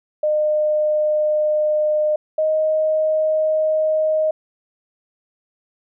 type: tone pair in turn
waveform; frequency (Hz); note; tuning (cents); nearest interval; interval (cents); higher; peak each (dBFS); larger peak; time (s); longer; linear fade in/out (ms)
sine; 608 / 624; D#5 / D#5; -40 / +5; unison; 45; second; -15; neither; 0.23-2.16 / 2.38-4.31; neither; 5
effects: none